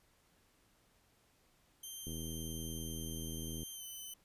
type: tone with pitch glide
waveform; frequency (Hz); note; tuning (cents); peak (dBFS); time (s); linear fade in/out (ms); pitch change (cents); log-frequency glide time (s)
5% pulse; 3145 to 3038; G7 to F#7; +5 to +45; -37; 1.83-4.14; 5; -60; 3.73-3.84
type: click train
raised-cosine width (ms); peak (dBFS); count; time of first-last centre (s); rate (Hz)
3; -33; 127; 2.07-3.631; 80.7
effects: pink hiss -71 dBFS RMS until 4.24 s + resampled to 32000 Hz